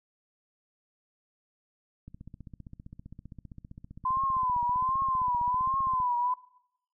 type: click train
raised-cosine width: 5 ms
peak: -32 dBFS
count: 61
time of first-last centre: 2.08-6.002 s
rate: 15.3 Hz
type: tone with vibrato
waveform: sine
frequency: 1019 Hz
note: C6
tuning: 46 cents flat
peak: -25 dBFS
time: 4.05-6.34 s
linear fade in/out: 5 ms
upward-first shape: triangle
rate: 1.3 Hz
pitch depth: 110 cents each way
effects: noise-tail reverb RT60 0.8 s tail -22 dB re dry